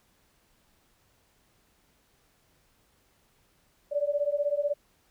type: beating tone pair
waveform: sine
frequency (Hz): 572 / 588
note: D5 / D5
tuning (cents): -46 / +2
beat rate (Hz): 16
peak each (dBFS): -28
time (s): 3.91-4.74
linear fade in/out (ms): 20
effects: pink hiss -67 dBFS RMS until 5.1 s